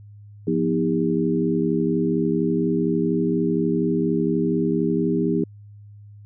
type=tone cluster; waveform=sine; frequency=173.9 / 245.2 / 318.1 / 402.3 Hz; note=F3 / B3 / D#4 / G4; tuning=-7 / -12 / +38 / +45 cents; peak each=-24 dBFS; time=0.47-5.44 s; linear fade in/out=5 ms; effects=added 103 Hz sine -41 dBFS peak until 6.25 s